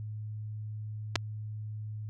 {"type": "clicks", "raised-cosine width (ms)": 0.2, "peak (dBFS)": -10, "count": 2, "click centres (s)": [1.156, 1.159], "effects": ["added 107 Hz sine -36 dBFS peak until 2.09 s"]}